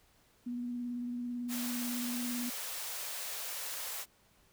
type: tone with vibrato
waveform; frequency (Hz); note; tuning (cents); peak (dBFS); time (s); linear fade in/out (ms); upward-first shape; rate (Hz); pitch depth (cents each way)
sine; 243; B3; -28; -35; 0.46-2.5; 10; square; 18; 15
type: high-pass noise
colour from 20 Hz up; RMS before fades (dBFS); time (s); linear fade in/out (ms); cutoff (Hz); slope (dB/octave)
white; -40; 1.48-4.06; 50; 450; 48
effects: pink hiss -67 dBFS RMS until 4.52 s